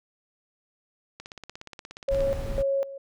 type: click train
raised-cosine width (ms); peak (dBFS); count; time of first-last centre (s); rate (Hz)
0.2; -23; 18; 1.2-2.206; 16.9
type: tone with tremolo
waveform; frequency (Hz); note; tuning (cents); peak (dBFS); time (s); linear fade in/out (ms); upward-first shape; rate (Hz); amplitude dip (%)
sine; 549; C#5; -17; -22; 2.08-2.98; 5; square; 2; 80
type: noise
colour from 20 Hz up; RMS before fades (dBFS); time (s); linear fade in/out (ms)
brown; -31; 2.1-2.63; 20
effects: none